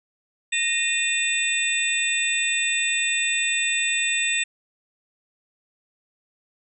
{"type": "tone cluster", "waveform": "sine", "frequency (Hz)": [1862, 2470, 2700, 3589, 7880], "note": ["A#6", "D#7", "E7", "A7", "B8"], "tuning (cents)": [-2, -13, 41, 34, -5], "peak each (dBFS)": -27, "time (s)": [0.52, 4.44], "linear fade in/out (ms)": 10, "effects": []}